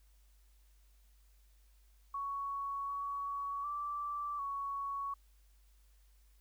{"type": "tone with pitch steps", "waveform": "sine", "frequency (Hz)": [1115, 1124, 1167, 1115], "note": ["C#6", "C#6", "D6", "C#6"], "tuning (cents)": [10, 24, -11, 10], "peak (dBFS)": -36, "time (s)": [2.14, 5.14], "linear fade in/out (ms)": 5, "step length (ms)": 750, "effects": ["added 50 Hz sine -62 dBFS peak until 6.4 s", "white hiss -74 dBFS RMS until 6.4 s"]}